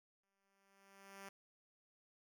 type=tone with exponential growth; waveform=5% pulse; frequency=196.3 Hz; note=G3; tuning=3 cents sharp; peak=-38 dBFS; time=0.23-1.29 s; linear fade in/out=5 ms; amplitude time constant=230 ms; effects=none